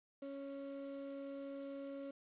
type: ring-modulated tone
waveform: triangle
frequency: 415.3 Hz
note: G#4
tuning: in tune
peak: -39 dBFS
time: 0.22-2.11 s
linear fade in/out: 5 ms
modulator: 138 Hz
effects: resampled to 8000 Hz + 11-bit